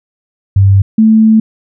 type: tone pair in turn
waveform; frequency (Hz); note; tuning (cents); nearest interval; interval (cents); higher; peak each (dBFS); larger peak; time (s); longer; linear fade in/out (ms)
sine; 98 / 220; G2 / A3; 0 / 0; octave + major second; 1400; second; -3; neither; 0.56-0.82 / 0.98-1.4; second; 5
effects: none